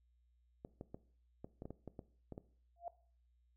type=clicks; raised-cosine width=2 ms; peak=-33 dBFS; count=11; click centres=0.649 / 0.811 / 0.945 / 1.445 / 1.621 / 1.655 / 1.706 / 1.877 / 1.992 / 2.323 / 2.379 s
type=tone with exponential growth; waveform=sine; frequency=690 Hz; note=F5; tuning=21 cents flat; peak=-38 dBFS; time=2.76-2.88 s; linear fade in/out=2 ms; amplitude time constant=25 ms
effects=noise-tail reverb RT60 0.5 s tail -18 dB re dry + added 60 Hz sine -70 dBFS peak until 3.56 s